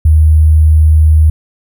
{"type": "tone with sample-and-hold", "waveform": "sine", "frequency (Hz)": 77.78, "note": "D#2", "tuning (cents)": 0, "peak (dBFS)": -3, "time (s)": [0.05, 1.3], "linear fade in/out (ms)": 5, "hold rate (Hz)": 11025, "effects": []}